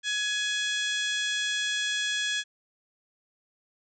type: harmonic tone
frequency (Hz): 839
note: G#5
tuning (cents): +17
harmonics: 2 / 3 / 4 / 5 / 6 / 7 / 8 / 9 / 10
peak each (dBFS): -30 / -37 / -30 / -42 / -43 / -40 / -41 / -42 / -49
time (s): 0.03-2.44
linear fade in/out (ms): 50
effects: none